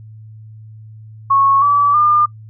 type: tone with pitch steps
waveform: sine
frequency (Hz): 1100 / 1150.7 / 1203.7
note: C#6 / D6 / D6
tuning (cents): -14 / -36 / +42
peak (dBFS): -9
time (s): 1.3-2.26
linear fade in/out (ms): 10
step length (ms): 320
effects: noise-tail reverb RT60 0.1 s tail -23 dB re dry + added 109 Hz sine -34 dBFS peak until 2.49 s